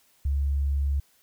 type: tone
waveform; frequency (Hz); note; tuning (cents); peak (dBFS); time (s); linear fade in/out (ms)
sine; 70; C#2; +18; -22; 0.25-1; 5
effects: white hiss -63 dBFS RMS until 1.22 s